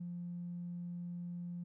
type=tone with tanh clipping; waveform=triangle; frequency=174.61 Hz; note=F3; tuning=in tune; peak=-40 dBFS; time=0-1.64 s; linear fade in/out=10 ms; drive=4 dB; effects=none